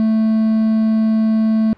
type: tone with quantisation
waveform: triangle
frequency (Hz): 220.2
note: A3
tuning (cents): +2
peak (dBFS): -10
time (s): 0-1.73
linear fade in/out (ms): 0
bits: 5
effects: pink hiss -49 dBFS RMS until 1.77 s + low-pass 2000 Hz 12 dB/octave